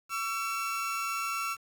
30% pulse tone pair together, 1130.2 / 1344 Hz, C#6 / E6, +33 / +33 cents, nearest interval minor third, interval 300 cents, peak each -35 / -29 dBFS, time 0.09-1.57 s, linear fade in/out 50 ms, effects 9-bit

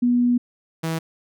sine / sawtooth tone pair in turn, 243.5 / 162.52 Hz, B3 / E3, -24 / -24 cents, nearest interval perfect fifth, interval 700 cents, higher first, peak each -15 / -19 dBFS, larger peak first, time 0.02-0.38 / 0.83-0.99 s, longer first, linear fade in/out 10 ms, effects none

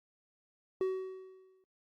triangle tone with exponential decay, 376.7 Hz, F#4, 31 cents sharp, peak -25 dBFS, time 0.81-1.64 s, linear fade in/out 1 ms, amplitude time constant 180 ms, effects noise-tail reverb RT60 0.1 s tail -24 dB re dry + Opus 48 kbps

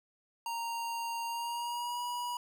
square tone with pitch glide, 929 to 969.6 Hz, A#5 to B5, -6 to -32 cents, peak -35 dBFS, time 0.46-2.37 s, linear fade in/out 2 ms, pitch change +74 cents, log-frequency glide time 1.25-2.01 s, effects none

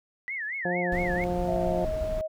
sine tone with vibrato, 1930 Hz, B6, 40 cents flat, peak -30 dBFS, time 0.28-1.24 s, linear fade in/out 0 ms, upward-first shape sine, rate 4.4 Hz, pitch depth 230 cents each way
harmonic tone, 177.4 Hz, F3, 27 cents sharp, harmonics 1 / 2 / 3 / 4 / 5, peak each -31 / -32 / -31 / -32 / -42 dBFS, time 0.65-1.85 s, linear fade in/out 2 ms
brown noise, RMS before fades -34 dBFS, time 0.92-2.21 s, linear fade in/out 0 ms
sine tone with pitch glide, 654 to 629.5 Hz, E5 to D#5, -14 to +20 cents, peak -28 dBFS, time 1.47-2.28 s, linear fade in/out 20 ms, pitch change -66 cents, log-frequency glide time 1.58-1.81 s
effects none

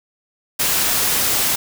white noise, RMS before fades -18 dBFS, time 0.59-1.56 s, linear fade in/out 10 ms, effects none

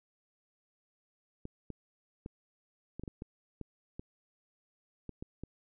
clicks, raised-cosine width 3 ms, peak -28 dBFS, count 12, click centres 1.454 / 1.703 / 2.261 / 2.996 / 3.036 / 3.078 / 3.221 / 3.613 / 3.995 / 5.093 / 5.225 / 5.436 s, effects none

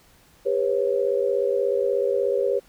sine tone cluster, 399.6 / 489.4 / 546 Hz, G4 / B4 / C#5, +33 / -16 / -26 cents, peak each -24 dBFS, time 0.45-2.6 s, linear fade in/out 20 ms, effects pink hiss -56 dBFS RMS until 2.68 s

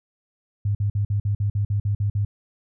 sine tone bursts, 102 Hz, G#2, 31 cents flat, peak -19 dBFS, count 11, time 0.65-2.25 s, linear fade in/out 5 ms, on 100 ms, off 50 ms, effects none

